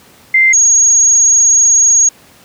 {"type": "tone pair in turn", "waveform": "sine", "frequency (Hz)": [2086, 6608], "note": ["C7", "G#8"], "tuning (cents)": [-6, -10], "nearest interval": "octave + minor sixth", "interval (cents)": 1996, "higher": "second", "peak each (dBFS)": -5, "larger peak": "neither", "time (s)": [[0.34, 0.53], [0.53, 2.09]], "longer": "second", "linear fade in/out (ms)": 5, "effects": ["pink hiss -43 dBFS RMS until 2.44 s", "high-pass 100 Hz 12 dB/octave"]}